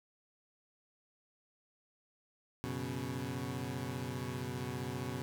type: chord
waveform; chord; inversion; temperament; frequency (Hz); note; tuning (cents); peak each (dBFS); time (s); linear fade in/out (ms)
20% pulse; F# suspended fourth; none; equal; 92.5 / 123.47 / 138.59; F#2 / B2 / C#3; 0 / 0 / 0; -40 / -35 / -37; 2.64-5.22; 0
effects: none